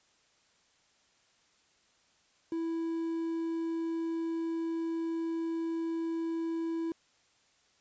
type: tone with quantisation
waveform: triangle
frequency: 329.6 Hz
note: E4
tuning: in tune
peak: -29 dBFS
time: 2.52-6.92 s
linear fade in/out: 2 ms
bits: 9
effects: white hiss -68 dBFS RMS until 7.8 s + resampled to 16000 Hz